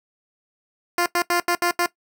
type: tone bursts at uneven times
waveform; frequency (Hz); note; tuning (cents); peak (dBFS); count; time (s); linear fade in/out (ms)
10% pulse; 349.2; F4; 0; -10; 6; 0.98-1.06 / 1.15-1.22 / 1.3-1.4 / 1.48-1.55 / 1.62-1.71 / 1.79-1.86; 2
effects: noise-tail reverb RT60 0.1 s tail -17 dB re dry